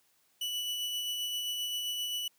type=tone with tremolo; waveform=40% pulse; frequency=2960 Hz; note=F#7; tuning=in tune; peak=-31 dBFS; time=0.41-2.28 s; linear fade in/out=5 ms; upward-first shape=sine; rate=7.6 Hz; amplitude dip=25%; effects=white hiss -70 dBFS RMS until 2.38 s + high-pass 80 Hz 12 dB/octave